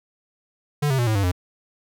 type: tone with pitch steps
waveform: square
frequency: 146.83 / 133.1 / 120.65 / 109.36 / 99.14 / 89.86 Hz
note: D3 / C3 / B2 / A2 / G2 / F2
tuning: 0 / +30 / -40 / -10 / +20 / +50 cents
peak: -19 dBFS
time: 0.82-1.318 s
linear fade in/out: 10 ms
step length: 83 ms
effects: none